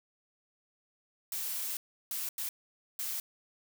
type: noise bursts at uneven times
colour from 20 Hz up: blue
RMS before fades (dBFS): -36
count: 4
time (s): 1.32-1.77 / 2.11-2.29 / 2.38-2.49 / 2.99-3.2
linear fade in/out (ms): 2
effects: none